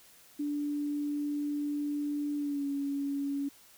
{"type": "tone with pitch glide", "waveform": "sine", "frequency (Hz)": [292, 280.9], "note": ["D4", "C#4"], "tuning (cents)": [-10, 23], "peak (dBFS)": -30, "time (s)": [0.39, 3.49], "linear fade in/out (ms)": 10, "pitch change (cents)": -67, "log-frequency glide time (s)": [2.37, 2.66], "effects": ["white hiss -58 dBFS RMS until 3.77 s"]}